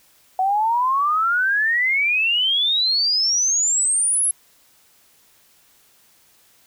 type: exponential sweep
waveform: sine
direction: up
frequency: 740 to 11100 Hz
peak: -16 dBFS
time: 0.39-4.31 s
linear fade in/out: 2 ms
effects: white hiss -56 dBFS RMS until 6.66 s